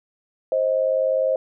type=tone pair together; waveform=sine; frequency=528 / 627.9 Hz; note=C5 / D#5; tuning=+16 / +16 cents; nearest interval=minor third; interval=300 cents; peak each=-19 / -22 dBFS; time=0.52-1.36 s; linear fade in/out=2 ms; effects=none